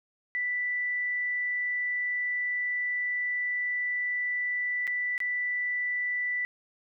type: tone with dropouts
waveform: sine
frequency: 1975.5 Hz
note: B6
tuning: in tune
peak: -27 dBFS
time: 0.35-6.45 s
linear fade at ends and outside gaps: 0 ms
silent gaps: 4.87-4.876 / 5.179-5.203 s
effects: none